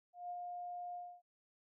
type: tone with ADSR envelope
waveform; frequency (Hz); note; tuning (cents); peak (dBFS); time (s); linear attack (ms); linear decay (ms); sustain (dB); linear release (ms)
sine; 709; F5; +26; -40; 0.13-1.22; 170; 48; -2; 270
effects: none